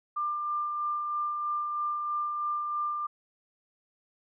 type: tone with tremolo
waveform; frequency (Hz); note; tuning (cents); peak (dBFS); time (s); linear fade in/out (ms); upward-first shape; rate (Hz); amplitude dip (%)
sine; 1193; D6; +27; -27; 0.16-3.07; 10; sine; 3.1; 30
effects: none